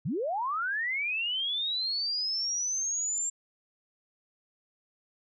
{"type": "linear sweep", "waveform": "sine", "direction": "up", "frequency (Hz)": [111.5, 7430], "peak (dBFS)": -28, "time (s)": [0.05, 3.3], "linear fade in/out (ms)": 10, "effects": []}